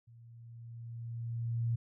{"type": "tone with level ramp", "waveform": "sine", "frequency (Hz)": 116.54, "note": "A#2", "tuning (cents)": 0, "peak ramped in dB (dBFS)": [-54, -28], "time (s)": [0.07, 1.76], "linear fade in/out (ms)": 10, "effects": []}